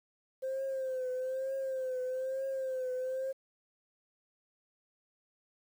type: tone with vibrato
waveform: sine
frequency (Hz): 522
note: C5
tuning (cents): -4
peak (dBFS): -31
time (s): 0.42-3.33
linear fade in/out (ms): 20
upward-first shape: triangle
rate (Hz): 1.1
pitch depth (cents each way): 58
effects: tanh soft clip ceiling -30 dBFS + 10-bit